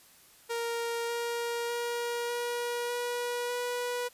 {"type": "tone with pitch steps", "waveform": "sawtooth", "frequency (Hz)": [466.6, 470.9, 475.3, 479.7, 484.2, 488.7], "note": ["A#4", "A#4", "A#4", "A#4", "B4", "B4"], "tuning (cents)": [2, 18, 34, 50, -34, -18], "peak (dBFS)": -27, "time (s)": [0.49, 4.09], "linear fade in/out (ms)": 20, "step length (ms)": 600, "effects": ["white hiss -58 dBFS RMS until 4.13 s", "resampled to 32000 Hz"]}